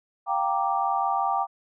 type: chord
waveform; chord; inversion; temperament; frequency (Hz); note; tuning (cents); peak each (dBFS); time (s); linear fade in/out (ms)
sine; G minor seventh; third; equal; 698.5 / 784 / 932.3 / 1174.7; F5 / G5 / Bb5 / D6; 0 / 0 / 0 / 0; -31 / -25 / -29 / -28; 0.26-1.47; 50
effects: none